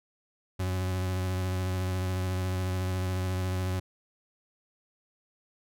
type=tone with vibrato; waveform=40% pulse; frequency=92.5 Hz; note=F#2; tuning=in tune; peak=-27 dBFS; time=0.59-3.8 s; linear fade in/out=10 ms; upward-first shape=sine; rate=14 Hz; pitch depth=22 cents each way; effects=none